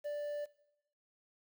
triangle tone with quantisation, 587.3 Hz, D5, in tune, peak -34 dBFS, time 0.04-0.46 s, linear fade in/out 20 ms, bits 10, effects noise-tail reverb RT60 0.8 s tail -18 dB re dry

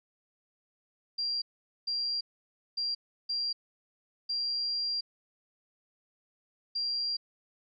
sine tone bursts at uneven times, 4757 Hz, D8, 21 cents sharp, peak -29 dBFS, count 6, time 1.18-1.42 / 1.87-2.21 / 2.77-2.95 / 3.29-3.53 / 4.29-5.01 / 6.75-7.17 s, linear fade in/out 10 ms, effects none

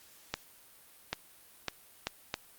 accelerating click train, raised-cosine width 0.2 ms, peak -14 dBFS, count 5, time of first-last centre 0.34-2.341 s, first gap 790 ms, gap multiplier 0.7, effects white hiss -58 dBFS RMS until 2.58 s + Opus 48 kbps

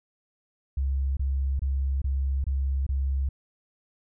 sine tone bursts, 67.7 Hz, C#2, 40 cents flat, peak -23 dBFS, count 6, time 0.77-3.29 s, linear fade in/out 5 ms, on 400 ms, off 24 ms, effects none

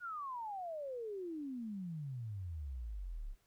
sine exponential sweep, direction down, 1475 to 32 Hz, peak -40 dBFS, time 0-3.36 s, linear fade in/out 50 ms, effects pink hiss -75 dBFS RMS until 3.46 s

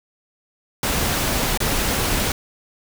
pink noise with dropouts, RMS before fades -21 dBFS, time 0.83-2.32 s, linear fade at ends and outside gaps 2 ms, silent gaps 1.575-1.603 s, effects none

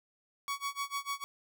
sawtooth tone with tremolo, 1123 Hz, C#6, 22 cents sharp, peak -28 dBFS, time 0.48-1.24 s, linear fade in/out 0 ms, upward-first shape sine, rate 6.7 Hz, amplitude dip 95%, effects none

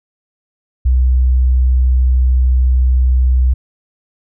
sine tone, 63.3 Hz, B1, 43 cents sharp, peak -8 dBFS, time 0.85-3.54 s, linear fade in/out 10 ms, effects none

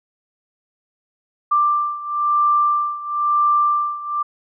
sine beating tone pair, 1181 / 1182 Hz, D6 / D6, +9 / +11 cents, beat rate 1 Hz, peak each -17 / -20 dBFS, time 1.51-4.23 s, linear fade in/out 10 ms, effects none

